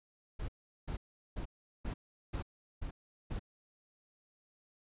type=noise bursts; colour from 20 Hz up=brown; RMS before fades=-38 dBFS; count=7; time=0.39-3.395 s; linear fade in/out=10 ms; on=95 ms; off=390 ms; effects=resampled to 8000 Hz